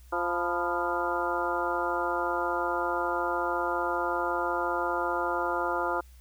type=harmonic tone with a mistuned harmonic; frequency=174.61 Hz; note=F3; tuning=in tune; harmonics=2 / 3 / 4 / 5 / 6 / 7 / 8; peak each=-34 / -34 / -34 / -34 / -34 / -34 / -34 dBFS; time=0.12-6.01 s; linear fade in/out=10 ms; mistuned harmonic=6; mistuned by=-87 cents; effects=added 62 Hz sine -49 dBFS peak until 6.2 s + white hiss -62 dBFS RMS until 6.2 s